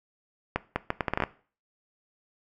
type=accelerating click train; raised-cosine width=0.5 ms; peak=-10 dBFS; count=10; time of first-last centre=0.56-1.237 s; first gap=200 ms; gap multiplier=0.72; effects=noise-tail reverb RT60 0.4 s tail -18 dB re dry